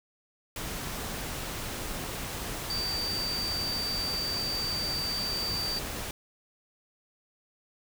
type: tone in noise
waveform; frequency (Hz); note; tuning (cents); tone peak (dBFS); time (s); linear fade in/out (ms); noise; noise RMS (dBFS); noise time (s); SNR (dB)
sine; 4639; D8; -22; -30; 2.7-5.79; 2; pink; -36; 0.56-6.11; +3
effects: none